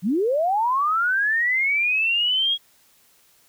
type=linear sweep; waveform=sine; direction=up; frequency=158.7 to 3322 Hz; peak=-18 dBFS; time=0.02-2.58 s; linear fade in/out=50 ms; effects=white hiss -58 dBFS RMS until 3.48 s